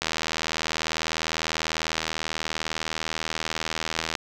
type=click train; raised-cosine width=0.2 ms; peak=-9 dBFS; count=332; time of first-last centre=0.02-4.152 s; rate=80.1 Hz; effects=7-bit